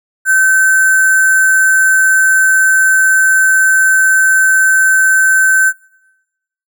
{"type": "tone with sample-and-hold", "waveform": "sine", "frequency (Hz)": 1538, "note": "G6", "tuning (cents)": -33, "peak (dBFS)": -6, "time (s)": [0.25, 5.73], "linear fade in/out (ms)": 50, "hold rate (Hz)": 8820, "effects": ["noise-tail reverb RT60 1.0 s tail -24 dB re dry"]}